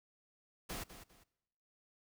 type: noise with echo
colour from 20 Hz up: pink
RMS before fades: -43 dBFS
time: 0.69-0.84 s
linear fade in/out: 10 ms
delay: 200 ms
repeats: 2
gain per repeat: -11 dB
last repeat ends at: 1.24 s
effects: noise-tail reverb RT60 1.0 s tail -22 dB re dry